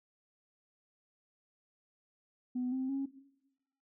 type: tone with pitch steps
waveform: sine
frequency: 250 / 261.2 / 272.9 Hz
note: B3 / C4 / C#4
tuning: +21 / -3 / -27 cents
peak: -31 dBFS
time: 2.55-3.06 s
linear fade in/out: 10 ms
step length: 170 ms
effects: noise-tail reverb RT60 0.9 s tail -17 dB re dry + tanh soft clip ceiling -28 dBFS